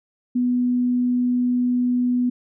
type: tone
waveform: sine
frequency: 246.9 Hz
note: B3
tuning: in tune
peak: -17 dBFS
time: 0.35-2.3 s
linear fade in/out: 10 ms
effects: none

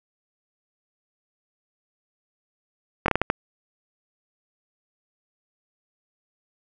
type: slowing click train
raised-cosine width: 0.5 ms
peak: -4 dBFS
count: 6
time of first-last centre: 3.06-3.301 s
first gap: 22 ms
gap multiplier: 1.4
effects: none

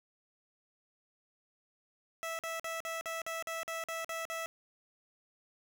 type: tone bursts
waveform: 15% pulse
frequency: 656 Hz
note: E5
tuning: 9 cents flat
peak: -30 dBFS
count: 11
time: 2.23-4.46 s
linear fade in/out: 0 ms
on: 160 ms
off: 47 ms
effects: none

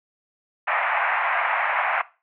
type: band-pass noise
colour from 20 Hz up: pink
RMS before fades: -23 dBFS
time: 0.67-2.02 s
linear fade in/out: 10 ms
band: 680 to 2400 Hz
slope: 48 dB/octave
effects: noise-tail reverb RT60 0.3 s tail -18 dB re dry

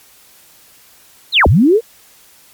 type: linear two-way sweep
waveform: sine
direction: down then up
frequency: 4333 to 57.3 to 482.3 Hz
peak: -6 dBFS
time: 1.32-1.81 s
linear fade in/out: 50 ms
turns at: 1.47 s
effects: white hiss -46 dBFS RMS until 2.53 s + MP3 96 kbps

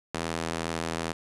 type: tone with high-pass filter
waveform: sawtooth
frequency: 82.41 Hz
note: E2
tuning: in tune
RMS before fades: -32 dBFS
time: 0.14-1.13 s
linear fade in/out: 5 ms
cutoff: 220 Hz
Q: 0.5
effects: resampled to 24000 Hz + 8-bit

